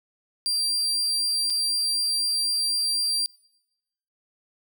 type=tone with dropouts; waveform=35% pulse; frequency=4724 Hz; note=D8; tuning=9 cents sharp; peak=-21 dBFS; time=0.46-3.26 s; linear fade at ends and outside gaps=0 ms; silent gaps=1.5-1.504 s; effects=noise-tail reverb RT60 1.0 s tail -26 dB re dry